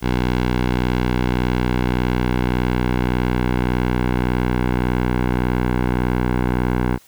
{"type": "tone with low-pass filter sweep", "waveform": "10% pulse", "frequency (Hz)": 61.74, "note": "B1", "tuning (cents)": 0, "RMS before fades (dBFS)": -19, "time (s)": [0.01, 6.99], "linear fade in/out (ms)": 50, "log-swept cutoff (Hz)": [3600, 1800], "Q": 0.87, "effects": ["white hiss -51 dBFS RMS until 7.07 s"]}